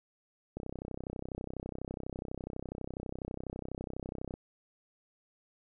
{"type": "click train", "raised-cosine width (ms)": 2, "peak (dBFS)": -25, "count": 122, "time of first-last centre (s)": [0.57, 4.339], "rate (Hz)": 32.1, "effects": []}